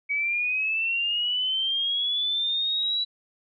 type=linear sweep; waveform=sine; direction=up; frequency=2257 to 3940 Hz; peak=-23 dBFS; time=0.09-3.05 s; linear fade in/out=20 ms; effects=none